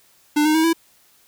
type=tone with pitch steps; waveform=square; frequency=297.9 / 308.4 / 319.3 / 330.5 Hz; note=D4 / D#4 / D#4 / E4; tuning=+25 / -15 / +45 / +5 cents; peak=-15 dBFS; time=0.36-0.732 s; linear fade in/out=10 ms; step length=93 ms; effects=white hiss -56 dBFS RMS until 1.27 s